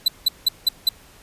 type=tone bursts; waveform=45% pulse; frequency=4000 Hz; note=B7; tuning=21 cents sharp; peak=-13 dBFS; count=5; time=0.06-0.89 s; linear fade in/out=5 ms; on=22 ms; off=180 ms; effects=pink hiss -49 dBFS RMS until 1.22 s + resampled to 32000 Hz